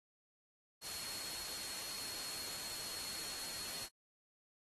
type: tone in noise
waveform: sine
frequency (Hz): 4314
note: C#8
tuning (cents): -48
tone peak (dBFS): -48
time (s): 0.81-3.89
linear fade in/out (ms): 50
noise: white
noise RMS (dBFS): -45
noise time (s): 0.81-3.89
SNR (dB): -6
effects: AAC 32 kbps